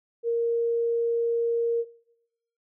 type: tone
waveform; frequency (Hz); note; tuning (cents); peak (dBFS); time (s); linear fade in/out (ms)
sine; 466.2; A#4; 0; -22; 0.23-1.85; 50
effects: noise-tail reverb RT60 0.9 s tail -21 dB re dry